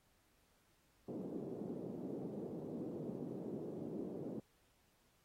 white band-pass noise, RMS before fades -45 dBFS, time 1.08-4.4 s, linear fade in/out 5 ms, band 150 to 420 Hz, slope 24 dB/octave, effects pink hiss -75 dBFS RMS until 5.24 s + AAC 48 kbps

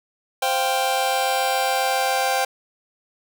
sawtooth chord, C suspended fourth, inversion none, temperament just, 523.3 / 697.7 / 784.9 Hz, C5 / F5 / G5, 0 / -2 / +2 cents, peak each -21 / -23 / -17 dBFS, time 0.42-2.45 s, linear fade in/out 5 ms, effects none

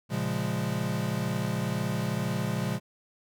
square chord, Bb minor seventh, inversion none, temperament equal, 116.54 / 138.59 / 174.61 / 207.7 Hz, Bb2 / Db3 / F3 / Ab3, 0 / 0 / 0 / 0 cents, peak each -34 dBFS, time 0.09-2.8 s, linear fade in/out 50 ms, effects none

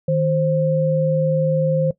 sine tone pair together, 156.5 / 526.4 Hz, D#3 / C5, +10 / +10 cents, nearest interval octave + major sixth, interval 2100 cents, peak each -18 dBFS, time 0.08-1.91 s, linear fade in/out 5 ms, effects noise-tail reverb RT60 0.1 s tail -18 dB re dry

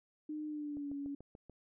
sine tone with pitch glide, 304.1 to 282.1 Hz, D#4 to C#4, -40 to +30 cents, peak -38 dBFS, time 0.29-1.15 s, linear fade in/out 5 ms, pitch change -130 cents, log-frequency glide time 0.47-0.93 s
click train, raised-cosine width 2 ms, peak -39 dBFS, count 6, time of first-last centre 0.77-1.497 s, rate 6.88 Hz
effects none

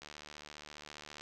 click train, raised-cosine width 0.2 ms, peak -30 dBFS, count 90, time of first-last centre 0.02-1.21 s, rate 74.8 Hz, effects none

